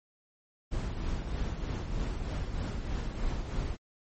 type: noise with tremolo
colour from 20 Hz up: brown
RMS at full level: -31 dBFS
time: 0.71-3.77 s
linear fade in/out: 20 ms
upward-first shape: triangle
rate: 3.2 Hz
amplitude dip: 50%
effects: MP3 32 kbps